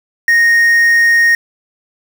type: tone with quantisation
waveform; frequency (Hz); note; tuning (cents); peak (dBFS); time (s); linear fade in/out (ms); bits
triangle; 1859; A#6; -5; -5; 0.28-1.35; 2; 5
effects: none